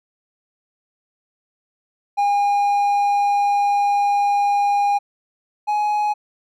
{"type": "tone pair in turn", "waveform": "triangle", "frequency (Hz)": [812, 837.2], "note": ["G#5", "G#5"], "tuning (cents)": [-39, 14], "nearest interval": "minor second", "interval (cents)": 53, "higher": "second", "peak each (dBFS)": [-13, -15], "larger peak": "first", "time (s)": [[2.17, 4.99], [5.67, 6.14]], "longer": "first", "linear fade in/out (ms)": 20, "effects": []}